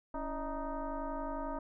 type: tone with frequency modulation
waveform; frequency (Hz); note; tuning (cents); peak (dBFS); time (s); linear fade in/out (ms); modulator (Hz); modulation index
sine; 329.6; E4; 0; -35; 0.14-1.59; 5; 304; 2.7
effects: none